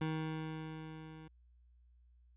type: tone with level ramp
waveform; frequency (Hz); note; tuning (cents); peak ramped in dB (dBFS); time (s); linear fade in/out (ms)
25% pulse; 157.8; D#3; +25; -30 to -47; 0.01-1.28; 5
effects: added 60 Hz sine -62 dBFS peak until 2.36 s + resampled to 8000 Hz